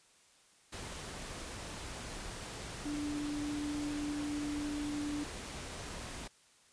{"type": "tone in noise", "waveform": "sine", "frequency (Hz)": 293.7, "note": "D4", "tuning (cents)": 0, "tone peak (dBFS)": -35, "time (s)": [2.85, 5.24], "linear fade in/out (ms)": 10, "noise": "pink", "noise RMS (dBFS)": -44, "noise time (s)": [0.72, 6.28], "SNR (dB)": 6, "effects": ["white hiss -65 dBFS RMS until 6.72 s", "resampled to 22050 Hz"]}